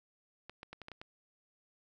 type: clicks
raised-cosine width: 0.3 ms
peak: -30 dBFS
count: 7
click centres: 0.496 / 0.631 / 0.73 / 0.817 / 0.884 / 0.917 / 1.015 s
effects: none